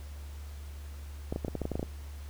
clicks, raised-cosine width 2 ms, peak -19 dBFS, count 11, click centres 1.325 / 1.361 / 1.448 / 1.482 / 1.553 / 1.617 / 1.654 / 1.717 / 1.755 / 1.795 / 1.829 s, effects added 72 Hz sine -40 dBFS peak until 2.29 s + pink hiss -55 dBFS RMS until 2.29 s

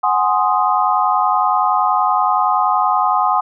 sine chord, Ab dominant seventh, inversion third, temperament equal, 740 / 830.6 / 1046.5 / 1244.5 Hz, Gb5 / Ab5 / C6 / Eb6, 0 / 0 / 0 / 0 cents, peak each -18 dBFS, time 0.03-3.41 s, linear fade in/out 10 ms, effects none

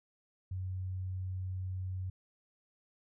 sine tone, 93 Hz, F#2, 9 cents sharp, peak -35 dBFS, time 0.51-2.1 s, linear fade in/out 5 ms, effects none

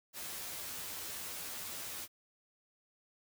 white noise with comb filter, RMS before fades -43 dBFS, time 0.13-2.08 s, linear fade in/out 50 ms, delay 12 ms, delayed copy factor +0.65, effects none

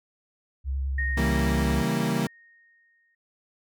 sine tone with vibrato, 67.6 Hz, C#2, 43 cents flat, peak -25 dBFS, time 0.64-1.84 s, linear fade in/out 50 ms, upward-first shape sine, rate 9.6 Hz, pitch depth 28 cents each way
sine tone with exponential decay, 1856 Hz, A#6, 8 cents flat, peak -26 dBFS, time 0.98-3.15 s, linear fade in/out 5 ms, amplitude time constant 470 ms
35% pulse chord, C# diminished seventh, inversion none, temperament equal, 138.59 / 164.81 / 196 / 233.1 Hz, C#3 / E3 / G3 / Bb3, 0 / 0 / 0 / 0 cents, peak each -29 / -27 / -28 / -26 dBFS, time 1.17-2.27 s, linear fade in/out 5 ms
effects none

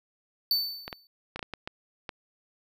square tone with exponential decay, 4526 Hz, C#8, 35 cents sharp, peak -21 dBFS, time 0.51-1.07 s, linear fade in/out 1 ms, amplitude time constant 120 ms
clicks, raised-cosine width 0.3 ms, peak -19 dBFS, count 8, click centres 0.879 / 0.928 / 1.36 / 1.393 / 1.428 / 1.537 / 1.675 / 2.092 s
effects none

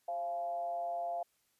sine tone with frequency modulation, 690 Hz, F5, 21 cents flat, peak -34 dBFS, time 0.08-1.23 s, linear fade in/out 5 ms, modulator 160 Hz, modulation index 0.47, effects white hiss -75 dBFS RMS until 1.59 s + resampled to 32000 Hz

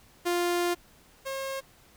sawtooth tone pair in turn, 350 / 538.9 Hz, F4 / C#5, +4 / -49 cents, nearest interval perfect fifth, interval 747 cents, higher second, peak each -21 / -28 dBFS, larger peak first, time 0.25-0.75 / 1.25-1.61 s, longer first, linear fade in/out 20 ms, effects pink hiss -58 dBFS RMS until 1.96 s

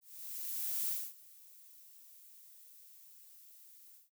violet noise with ADSR envelope, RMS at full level -35 dBFS, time 0.01-4.1 s, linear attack 870 ms, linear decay 250 ms, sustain -23 dB, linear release 160 ms, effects noise-tail reverb RT60 0.1 s tail -19 dB re dry

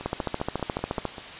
two click trains, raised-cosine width 1 ms, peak -12 / -23 dBFS, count 15 / 7, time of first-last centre 0.06-1.053 / 0.01-1.182 s, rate 14.1 / 5.12 Hz, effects white hiss -39 dBFS RMS until 1.39 s + resampled to 8000 Hz

